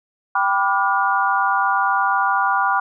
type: chord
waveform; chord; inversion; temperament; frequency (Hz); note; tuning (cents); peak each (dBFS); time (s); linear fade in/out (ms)
sine; G dominant seventh; none; equal with one note detuned; 784 / 987.8 / 1174.7 / 1428.7; G5 / B5 / D6 / F6; 0 / 0 / 0 / +39; -21; 0.35-2.8; 5
effects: none